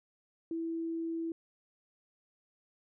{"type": "tone", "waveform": "sine", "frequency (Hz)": 329.6, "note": "E4", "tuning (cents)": 0, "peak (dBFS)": -33, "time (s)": [0.51, 1.32], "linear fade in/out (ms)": 2, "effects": []}